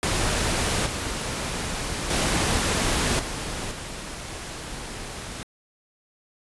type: noise with level steps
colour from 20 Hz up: pink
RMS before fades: -24 / -29 / -23 / -31 / -35 dBFS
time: 0.03-5.43 s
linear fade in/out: 0 ms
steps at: 0.86 / 2.1 / 3.19 / 3.71 s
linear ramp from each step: 5 ms
effects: resampled to 24000 Hz